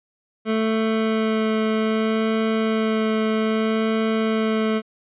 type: tone with vibrato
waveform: 25% pulse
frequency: 220 Hz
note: A3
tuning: in tune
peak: -15 dBFS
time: 0.45-4.82 s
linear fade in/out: 50 ms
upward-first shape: sine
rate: 0.63 Hz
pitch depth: 10 cents each way
effects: resampled to 8000 Hz